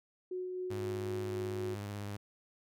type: tone with tremolo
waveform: sine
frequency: 366.4 Hz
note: F#4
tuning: 17 cents flat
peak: -35 dBFS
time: 0.31-1.75 s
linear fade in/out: 5 ms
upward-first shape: sine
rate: 3.9 Hz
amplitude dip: 25%
type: tone with vibrato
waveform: sawtooth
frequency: 102.1 Hz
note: G#2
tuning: 29 cents flat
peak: -35 dBFS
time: 0.7-2.17 s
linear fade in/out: 10 ms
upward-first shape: square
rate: 16 Hz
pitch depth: 25 cents each way
effects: none